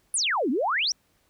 sine exponential two-way sweep, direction down then up, 10920 to 231 to 6000 Hz, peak -22 dBFS, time 0.14-0.92 s, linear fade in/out 2 ms, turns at 0.5 s, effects pink hiss -67 dBFS RMS until 1.29 s

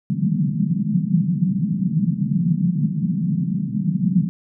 white band-pass noise, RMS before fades -20 dBFS, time 0.1-4.29 s, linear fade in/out 0 ms, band 150 to 200 Hz, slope 48 dB/octave, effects none

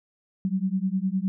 sine beating tone pair, 185 / 194.8 Hz, F#3 / G3, 0 / -11 cents, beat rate 9.8 Hz, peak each -26 dBFS, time 0.45-1.28 s, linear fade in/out 0 ms, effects none

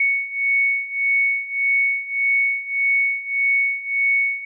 sine beating tone pair, 2219 / 2220.7 Hz, C#7 / C#7, +1 / +3 cents, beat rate 1.7 Hz, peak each -22 / -19 dBFS, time 0-4.45 s, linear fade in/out 5 ms, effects none

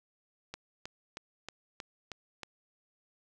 click train, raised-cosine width 0.2 ms, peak -23 dBFS, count 7, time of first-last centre 0.54-2.433 s, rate 3.17 Hz, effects none

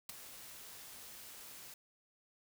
white noise with ADSR envelope, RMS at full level -40 dBFS, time 0.09-1.74 s, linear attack 4 ms, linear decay 12 ms, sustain -12 dB, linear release 3 ms, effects none

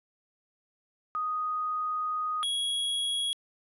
sine / square tone pair in turn, 1244.5 / 3322 Hz, D#6 / G#7, 0 / 0 cents, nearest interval octave + perfect fourth, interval 1700 cents, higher second, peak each -28 dBFS, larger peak neither, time 1.15-2.43 / 2.43-3.33 s, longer first, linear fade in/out 0 ms, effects resampled to 24000 Hz

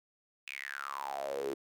sawtooth tone with high-pass filter sweep, 69.3 Hz, C#2, in tune, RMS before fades -39 dBFS, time 0.47-1.54 s, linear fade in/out 5 ms, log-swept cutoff 2600 to 360 Hz, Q 9.6, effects none

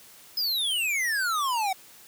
square exponential sweep, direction down, 5130 to 740 Hz, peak -25 dBFS, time 0.37-1.73 s, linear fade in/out 5 ms, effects white hiss -51 dBFS RMS until 2.07 s + high-pass 80 Hz 12 dB/octave

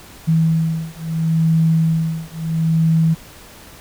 sine beating tone pair, 161.6 / 162.34 Hz, E3 / E3, -34 / -26 cents, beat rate 0.74 Hz, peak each -17 dBFS, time 0.27-3.15 s, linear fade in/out 20 ms, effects pink hiss -41 dBFS RMS until 3.8 s

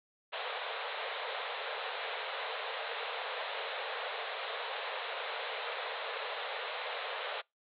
pink band-pass noise, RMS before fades -39 dBFS, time 0.32-7.42 s, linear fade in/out 20 ms, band 440 to 4000 Hz, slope 96 dB/octave, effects noise-tail reverb RT60 0.2 s tail -26 dB re dry

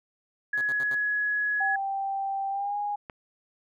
sine tone, 1682 Hz, G#6, 22 cents sharp, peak -24 dBFS, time 0.53-1.76 s, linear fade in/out 5 ms
5% pulse tone bursts, 135.3 Hz, C#3, 42 cents flat, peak -30 dBFS, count 4, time 0.57-0.951 s, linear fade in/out 5 ms, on 45 ms, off 67 ms
sine tone with pitch glide, 784 to 823 Hz, G5 to G#5, 0 to -16 cents, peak -27 dBFS, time 1.6-2.96 s, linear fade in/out 10 ms, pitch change +84 cents, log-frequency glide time 2.5-2.77 s
click, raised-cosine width 0.5 ms, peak -24 dBFS, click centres 3.098 s
effects none

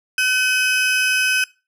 35% pulse tone pair together, 1517 / 2546 Hz, F#6 / D#7, +43 / +39 cents, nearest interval major sixth, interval 896 cents, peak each -17 dBFS, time 0.18-1.44 s, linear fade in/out 2 ms, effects noise-tail reverb RT60 0.3 s tail -22 dB re dry + low-pass 12000 Hz 12 dB/octave

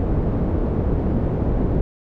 pink low-pass noise, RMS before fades -20 dBFS, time 0-1.81 s, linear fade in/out 0 ms, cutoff 440 Hz, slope 12 dB/octave, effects none

